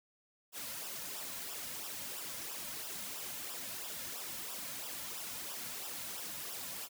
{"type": "noise with flanger", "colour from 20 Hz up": "white", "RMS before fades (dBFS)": -43, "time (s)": [0.52, 6.89], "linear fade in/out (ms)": 50, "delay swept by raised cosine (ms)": [0.46, 2.66], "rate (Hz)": 3, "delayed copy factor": -0.7, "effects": []}